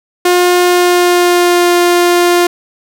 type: tone with pitch glide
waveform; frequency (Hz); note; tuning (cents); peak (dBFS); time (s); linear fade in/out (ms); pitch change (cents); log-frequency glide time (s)
sawtooth; 356.5 to 350.8; F4 to F4; +36 to +8; -3; 0.25-2.47; 5; -28; 0.62-1.73
effects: none